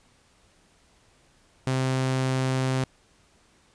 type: tone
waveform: sawtooth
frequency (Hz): 130.81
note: C3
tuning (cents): 0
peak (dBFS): -19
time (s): 1.67-2.84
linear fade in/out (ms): 0
effects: pink hiss -61 dBFS RMS until 3.74 s + resampled to 22050 Hz